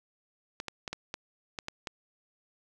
clicks, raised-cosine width 0.2 ms, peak -18 dBFS, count 8, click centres 0.601 / 0.683 / 0.878 / 0.93 / 1.141 / 1.588 / 1.684 / 1.872 s, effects none

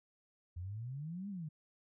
sine exponential two-way sweep, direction up then down, 83.7 to 207.7 to 145.9 Hz, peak -40 dBFS, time 0.56-1.49 s, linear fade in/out 10 ms, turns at 1.29 s, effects none

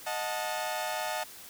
sawtooth chord, D# diminished, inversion none, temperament equal with one note detuned, 622.3 / 727.7 / 880 Hz, D#5 / F#5 / A5, 0 / -29 / 0 cents, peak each -32 dBFS, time 0.06-1.24 s, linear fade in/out 10 ms, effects white hiss -48 dBFS RMS until 1.49 s

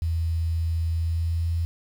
sine tone with pitch glide, 82.41 to 83.85 Hz, E2 to E2, 0 to +30 cents, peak -22 dBFS, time 0.02-1.65 s, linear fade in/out 0 ms, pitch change +30 cents, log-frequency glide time 0.9-1.52 s, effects 8-bit

